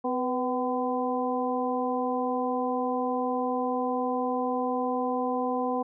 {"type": "harmonic tone with a mistuned harmonic", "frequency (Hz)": 253.7, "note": "B3", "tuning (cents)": 47, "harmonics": [1, 2, 3, 4], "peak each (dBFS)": [-30, -30, -31, -33], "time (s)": [0.04, 5.83], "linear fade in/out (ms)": 10, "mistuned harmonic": 2, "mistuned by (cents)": -43, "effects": []}